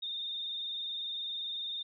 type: tone with vibrato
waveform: sine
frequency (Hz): 3652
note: A#7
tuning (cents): -36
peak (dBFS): -35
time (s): 0.02-1.83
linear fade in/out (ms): 10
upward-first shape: sine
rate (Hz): 20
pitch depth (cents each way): 46
effects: none